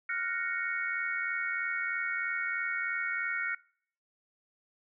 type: chord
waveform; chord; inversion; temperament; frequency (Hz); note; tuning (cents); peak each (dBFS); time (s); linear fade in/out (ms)
sine; Gb major seventh; third; equal; 1396.9 / 1480 / 1864.7 / 2217; F6 / Gb6 / Bb6 / Db7; 0 / 0 / 0 / 0; -36 / -38 / -36 / -35; 0.09-3.55; 5
effects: noise-tail reverb RT60 0.6 s tail -24 dB re dry